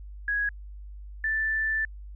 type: tone pair in turn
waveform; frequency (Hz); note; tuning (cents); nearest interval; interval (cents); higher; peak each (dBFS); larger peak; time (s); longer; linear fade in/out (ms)
sine; 1661.2 / 1763.2; G#6 / A6; 0 / +3; minor second; 103; second; -24; neither; 0.28-0.49 / 1.24-1.85; second; 2
effects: added 50 Hz sine -39 dBFS peak until 2.15 s